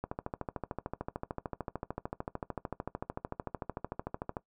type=click train; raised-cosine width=1 ms; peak=-21 dBFS; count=59; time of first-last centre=0.04-4.368 s; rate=13.4 Hz; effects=noise-tail reverb RT60 0.1 s tail -17 dB re dry